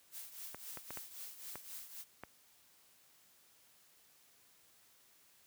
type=noise with tremolo; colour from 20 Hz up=blue; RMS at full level=-46 dBFS; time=0.11-2.05 s; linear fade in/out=50 ms; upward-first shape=triangle; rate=3.8 Hz; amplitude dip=75%
type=clicks; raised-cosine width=0.5 ms; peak=-30 dBFS; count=6; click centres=0.546 / 0.773 / 0.906 / 0.973 / 1.556 / 2.236 s
effects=white hiss -67 dBFS RMS until 5.46 s + high-pass 60 Hz 12 dB/octave